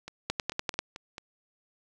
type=two click trains; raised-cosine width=0.2 ms; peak=-23 / -11 dBFS; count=6 / 6; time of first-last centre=0.08-1.181 / 0.3-0.79 s; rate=4.54 / 10.2 Hz; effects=none